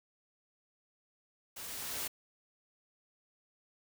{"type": "noise with level ramp", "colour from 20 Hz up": "white", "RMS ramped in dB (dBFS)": [-45, -37], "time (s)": [1.56, 2.08], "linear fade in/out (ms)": 10, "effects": []}